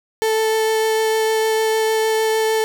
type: tone with vibrato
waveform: 35% pulse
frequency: 440.3 Hz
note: A4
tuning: 1 cent sharp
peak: -14 dBFS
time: 0.22-2.64 s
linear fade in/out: 0 ms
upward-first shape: triangle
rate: 6.6 Hz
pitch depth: 9 cents each way
effects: none